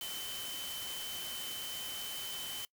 sine tone in noise, 3060 Hz, G7, 42 cents flat, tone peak -42 dBFS, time 0.01-2.65 s, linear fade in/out 2 ms, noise white, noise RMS -43 dBFS, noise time 0.01-2.65 s, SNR -2 dB, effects noise-tail reverb RT60 0.1 s tail -23 dB re dry

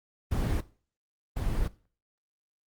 brown noise bursts at uneven times, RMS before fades -28 dBFS, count 2, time 0.31-0.61 / 1.36-1.68 s, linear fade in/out 10 ms, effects noise-tail reverb RT60 0.4 s tail -18 dB re dry + Opus 24 kbps

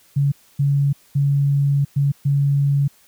sine tone bursts at uneven times, 141 Hz, C#3, 30 cents sharp, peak -14 dBFS, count 5, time 0.16-0.32 / 0.59-0.93 / 1.15-1.85 / 1.96-2.12 / 2.25-2.88 s, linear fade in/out 10 ms, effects white hiss -54 dBFS RMS until 3.07 s

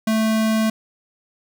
square tone, 220 Hz, A3, in tune, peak -17 dBFS, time 0.07-0.7 s, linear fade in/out 5 ms, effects none

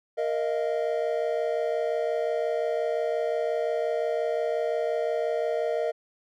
triangle chord, Bb suspended fourth, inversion none, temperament equal with one note detuned, 466.2 / 622.3 / 688 Hz, Bb4 / Eb5 / F5, 0 / 0 / -26 cents, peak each -26 / -26 / -31 dBFS, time 0.17-5.92 s, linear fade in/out 20 ms, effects none

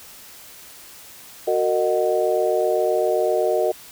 harmonic tone with a mistuned harmonic, 123.47 Hz, B2, in tune, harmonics 3 / 4 / 5 / 6, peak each -23 / -22 / -21 / -27 dBFS, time 1.47-3.72 s, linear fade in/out 10 ms, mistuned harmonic 4, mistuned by -130 cents, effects white hiss -43 dBFS RMS until 3.91 s

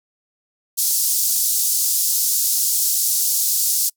white band-pass noise, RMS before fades -19 dBFS, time 0.77-3.9 s, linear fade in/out 20 ms, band 5000 to 16000 Hz, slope 24 dB/octave, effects noise-tail reverb RT60 0.1 s tail -25 dB re dry

